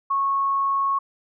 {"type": "tone", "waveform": "sine", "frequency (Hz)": 1100, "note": "C#6", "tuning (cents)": -14, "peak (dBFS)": -19, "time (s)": [0.1, 0.99], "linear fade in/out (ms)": 10, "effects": []}